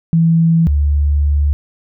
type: tone pair in turn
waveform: sine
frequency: 164.9 / 72.61 Hz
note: E3 / D2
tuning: +1 / -19 cents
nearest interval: octave + major second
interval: 1420 cents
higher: first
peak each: -8 / -10 dBFS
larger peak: first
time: 0.13-0.67 / 0.67-1.53 s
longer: second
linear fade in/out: 0 ms
effects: none